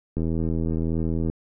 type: click train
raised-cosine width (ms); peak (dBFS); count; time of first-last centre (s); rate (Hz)
3; -14; 93; 0.17-1.299; 81.5
effects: none